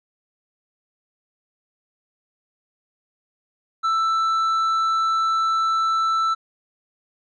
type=tone with tanh clipping; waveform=sine; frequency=1325 Hz; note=E6; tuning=9 cents sharp; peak=-19 dBFS; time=3.83-6.35 s; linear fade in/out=20 ms; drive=6 dB; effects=none